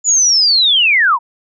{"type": "linear sweep", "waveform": "sine", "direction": "down", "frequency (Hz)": [7040, 880], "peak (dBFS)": -8, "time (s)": [0.04, 1.19], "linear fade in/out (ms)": 50, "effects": []}